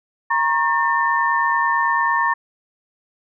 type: tone cluster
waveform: sine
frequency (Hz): 942 / 1091 / 1797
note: A#5 / C#6 / A6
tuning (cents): +18 / -28 / +36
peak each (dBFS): -20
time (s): 0.3-2.34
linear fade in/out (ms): 10
effects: none